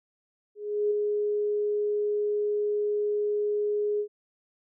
sine tone with ADSR envelope, 416.4 Hz, G#4, 5 cents sharp, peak -21 dBFS, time 0.55-4.08 s, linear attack 360 ms, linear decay 7 ms, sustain -3 dB, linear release 82 ms, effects none

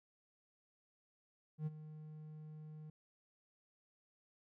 triangle tone with ADSR envelope, 154.1 Hz, D#3, 16 cents flat, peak -33 dBFS, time 1.58-2.9 s, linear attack 85 ms, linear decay 28 ms, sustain -14 dB, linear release 4 ms, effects none

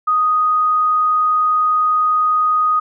sine tone, 1245 Hz, D#6, 1 cent sharp, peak -12 dBFS, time 0.07-2.8 s, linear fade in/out 10 ms, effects none

